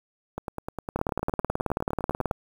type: two click trains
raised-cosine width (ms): 1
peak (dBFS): -17 / -11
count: 20 / 26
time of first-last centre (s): 0.38-2.313 / 0.96-2.311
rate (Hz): 9.83 / 18.5
effects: 7-bit